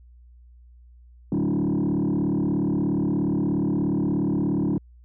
sine tone with frequency modulation, 240.8 Hz, B3, 44 cents flat, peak -18 dBFS, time 1.32-4.78 s, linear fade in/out 2 ms, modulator 36.9 Hz, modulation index 2.6, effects tanh soft clip ceiling -19 dBFS + added 60 Hz sine -47 dBFS peak until 5.04 s

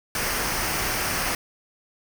pink noise with comb filter, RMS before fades -26 dBFS, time 0.15-1.35 s, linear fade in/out 2 ms, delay 0.27 ms, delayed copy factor -0.5, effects none

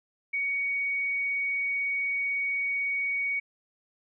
sine tone, 2241 Hz, C#7, 18 cents sharp, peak -26 dBFS, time 0.33-3.4 s, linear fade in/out 10 ms, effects none

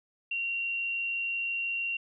sine tone with frequency modulation, 2753 Hz, F7, 25 cents flat, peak -29 dBFS, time 0.31-1.97 s, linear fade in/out 5 ms, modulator 82.6 Hz, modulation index 0.27, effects none

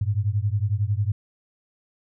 sine beating tone pair, 98.5 / 109.5 Hz, G2 / A2, +9 / -8 cents, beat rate 11 Hz, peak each -23 / -24 dBFS, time 0.01-1.12 s, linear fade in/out 5 ms, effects none

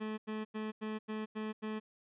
30% pulse tone bursts, 216.2 Hz, A3, 30 cents flat, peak -34 dBFS, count 7, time 0-1.8 s, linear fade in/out 20 ms, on 180 ms, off 90 ms, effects resampled to 8000 Hz

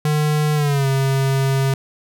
square tone with pitch glide, 151 to 135.31 Hz, D3 to C#3, +48 to -41 cents, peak -16 dBFS, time 0.05-1.74 s, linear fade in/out 2 ms, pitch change -189 cents, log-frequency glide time 0.55-0.87 s, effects none

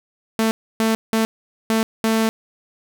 sawtooth tone bursts at uneven times, 222.6 Hz, A3, 20 cents sharp, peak -12 dBFS, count 5, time 0.39-0.51 / 0.8-0.95 / 1.13-1.25 / 1.7-1.83 / 2.04-2.29 s, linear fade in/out 0 ms, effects none

